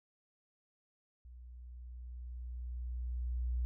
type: tone with level ramp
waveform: sine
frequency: 61 Hz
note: B1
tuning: 21 cents flat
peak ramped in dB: -50 to -31 dBFS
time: 1.25-3.65 s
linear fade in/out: 0 ms
effects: none